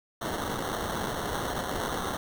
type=noise with sample-and-hold; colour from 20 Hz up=white; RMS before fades=-32 dBFS; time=0.21-2.17 s; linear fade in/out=5 ms; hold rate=2450 Hz; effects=none